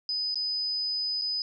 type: tone with dropouts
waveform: sine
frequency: 5000 Hz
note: D#8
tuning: 8 cents sharp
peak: -27 dBFS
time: 0.09-1.42 s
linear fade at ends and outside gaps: 1 ms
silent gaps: 0.344-0.356 / 1.214-1.219 s
effects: none